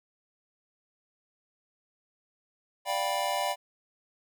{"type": "chord", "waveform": "square", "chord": "G dominant seventh", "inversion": "second", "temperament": "just", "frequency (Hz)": [588, 705.6, 784, 980], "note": ["D5", "F5", "G5", "B5"], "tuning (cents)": [2, 18, 0, -14], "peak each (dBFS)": -34, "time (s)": [2.85, 3.56], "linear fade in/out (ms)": 50, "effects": []}